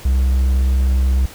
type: tone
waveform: triangle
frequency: 65 Hz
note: C2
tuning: 11 cents flat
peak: -10 dBFS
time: 0.05-1.26 s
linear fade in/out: 5 ms
effects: pink hiss -38 dBFS RMS until 1.34 s